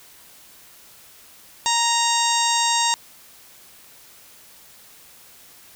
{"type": "harmonic tone", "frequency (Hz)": 932.3, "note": "A#5", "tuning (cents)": 0, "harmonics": [1, 2, 3, 4, 5, 6, 7, 8, 9], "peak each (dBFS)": [-21, -29, -29, -25, -30, -28, -28, -26, -33], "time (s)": [1.66, 2.94], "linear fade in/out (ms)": 0, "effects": ["white hiss -48 dBFS RMS until 5.75 s"]}